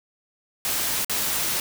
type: noise with dropouts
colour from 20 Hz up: white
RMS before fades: -25 dBFS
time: 0.65-1.6 s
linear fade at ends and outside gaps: 1 ms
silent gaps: 1.047-1.096 s
effects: none